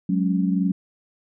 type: chord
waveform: sine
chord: F# suspended second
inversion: none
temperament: equal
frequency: 185 / 207.7 / 277.2 Hz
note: F#3 / G#3 / C#4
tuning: 0 / 0 / 0 cents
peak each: -20 / -26 / -25 dBFS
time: 0.09-0.72 s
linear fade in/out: 5 ms
effects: none